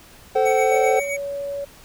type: chord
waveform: triangle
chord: F# diminished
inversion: first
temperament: equal with one note detuned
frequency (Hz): 440 / 523.3 / 758.6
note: A4 / C5 / F#5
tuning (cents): 0 / 0 / +43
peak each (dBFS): -18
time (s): 0.35-1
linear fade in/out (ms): 10
type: tone with tremolo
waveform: square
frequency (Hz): 2248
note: C#7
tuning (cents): +24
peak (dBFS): -25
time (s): 0.45-1.17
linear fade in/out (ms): 10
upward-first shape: sine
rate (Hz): 7.7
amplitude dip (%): 55
type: tone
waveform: sine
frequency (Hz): 564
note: C#5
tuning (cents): +30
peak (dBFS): -25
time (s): 0.71-1.65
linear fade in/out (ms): 10
effects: pink hiss -47 dBFS RMS until 1.84 s